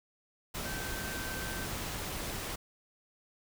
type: tone in noise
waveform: sine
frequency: 1549 Hz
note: G6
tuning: 21 cents flat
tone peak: -42 dBFS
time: 0.65-1.66 s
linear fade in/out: 10 ms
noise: pink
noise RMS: -38 dBFS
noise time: 0.54-2.56 s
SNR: -7 dB
effects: none